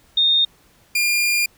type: tone pair in turn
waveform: sine / sawtooth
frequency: 3671 / 2407 Hz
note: A#7 / D7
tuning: -27 / +42 cents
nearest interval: perfect fifth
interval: 731 cents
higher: first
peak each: -13 dBFS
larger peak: neither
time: 0.17-0.45 / 0.95-1.46 s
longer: second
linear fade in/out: 5 ms
effects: pink hiss -55 dBFS RMS until 1.57 s